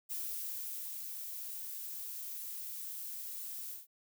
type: noise with ADSR envelope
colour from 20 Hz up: violet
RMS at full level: -39 dBFS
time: 0.09-3.87 s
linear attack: 25 ms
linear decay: 890 ms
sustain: -4 dB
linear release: 160 ms
effects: none